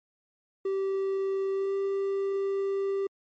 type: tone with pitch glide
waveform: triangle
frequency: 388.1 to 392.8 Hz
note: G4 to G4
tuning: -17 to +4 cents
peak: -24 dBFS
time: 0.65-3.07 s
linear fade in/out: 5 ms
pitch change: +21 cents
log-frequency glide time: 1.52-1.74 s
effects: MP3 32 kbps